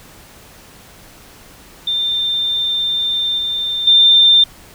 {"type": "tone with level steps", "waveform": "sine", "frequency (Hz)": 3591, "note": "A7", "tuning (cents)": 35, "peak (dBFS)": [-15, -17, -6], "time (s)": [1.87, 4.44], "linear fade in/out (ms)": 5, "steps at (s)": [3.38, 3.87], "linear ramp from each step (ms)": 5, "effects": ["pink hiss -42 dBFS RMS until 4.74 s"]}